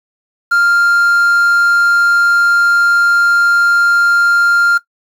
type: tone with quantisation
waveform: triangle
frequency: 1396.9 Hz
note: F6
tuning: in tune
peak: -6 dBFS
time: 0.51-4.78 s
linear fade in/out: 10 ms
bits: 6
effects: noise-tail reverb RT60 0.1 s tail -17 dB re dry